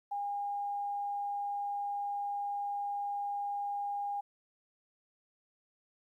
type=tone; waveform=sine; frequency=811 Hz; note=G#5; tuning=41 cents flat; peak=-33 dBFS; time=0.11-4.21 s; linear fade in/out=10 ms; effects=12-bit